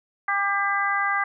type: harmonic tone with a mistuned harmonic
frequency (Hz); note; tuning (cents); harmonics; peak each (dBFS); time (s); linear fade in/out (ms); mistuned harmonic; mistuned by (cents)
400.1; G4; +35; 2 / 3 / 4 / 5; -28 / -25 / -26 / -27; 0.28-1.24; 5; 3; -15
effects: none